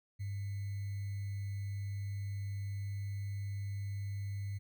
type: tone with sample-and-hold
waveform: sine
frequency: 99.7 Hz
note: G2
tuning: 30 cents sharp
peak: -36 dBFS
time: 0.19-4.59 s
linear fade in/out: 20 ms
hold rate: 2100 Hz
effects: none